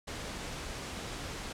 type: noise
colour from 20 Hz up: pink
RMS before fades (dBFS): -40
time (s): 0.07-1.53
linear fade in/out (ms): 10
effects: low-pass 8000 Hz 12 dB/octave